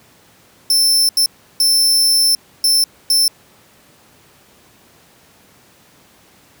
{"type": "tone bursts at uneven times", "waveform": "sawtooth", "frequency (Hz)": 5330, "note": "E8", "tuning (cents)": 18, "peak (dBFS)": -8, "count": 5, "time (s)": [[0.7, 1.09], [1.17, 1.26], [1.6, 2.35], [2.64, 2.84], [3.1, 3.28]], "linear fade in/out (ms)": 2, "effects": ["pink hiss -49 dBFS RMS until 6.6 s", "high-pass 100 Hz 12 dB/octave"]}